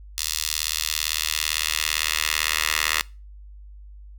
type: tone with high-pass filter sweep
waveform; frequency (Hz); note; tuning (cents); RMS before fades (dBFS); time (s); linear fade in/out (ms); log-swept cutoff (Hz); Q
10% pulse; 77.78; D#2; 0; -25; 0.18-3.01; 0; 4500 to 1900; 1.1
effects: noise-tail reverb RT60 0.3 s tail -23 dB re dry + added 50 Hz sine -40 dBFS peak until 4.18 s